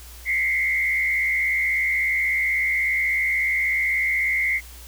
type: tone with frequency modulation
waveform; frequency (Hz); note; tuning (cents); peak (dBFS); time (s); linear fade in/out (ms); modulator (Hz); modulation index
sine; 2103; C7; +8; -19; 0.25-4.61; 50; 76.4; 1.3
effects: added 60 Hz sine -41 dBFS peak until 4.87 s + white hiss -45 dBFS RMS until 4.87 s